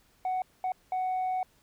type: tone bursts at uneven times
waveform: sine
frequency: 743 Hz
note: F#5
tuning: 7 cents sharp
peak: -25 dBFS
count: 3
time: 0.25-0.42 / 0.64-0.72 / 0.92-1.43 s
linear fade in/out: 2 ms
effects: tanh soft clip ceiling -26 dBFS + pink hiss -65 dBFS RMS until 1.62 s